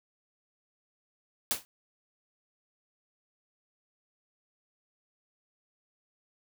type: noise with exponential decay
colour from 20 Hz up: white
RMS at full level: -25 dBFS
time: 1.51-1.65 s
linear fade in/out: 0 ms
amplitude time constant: 30 ms
effects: none